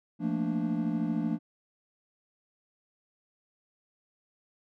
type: chord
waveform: triangle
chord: Bb major seventh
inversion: second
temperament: equal with one note detuned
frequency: 171.71 / 220 / 233.1 / 293.7 Hz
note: F3 / A3 / Bb3 / D4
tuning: -29 / 0 / 0 / 0 cents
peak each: -31 dBFS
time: 0.19-1.39 s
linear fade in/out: 50 ms
effects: none